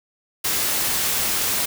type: noise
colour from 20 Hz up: white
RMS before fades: -22 dBFS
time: 0.44-1.66 s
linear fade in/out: 10 ms
effects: none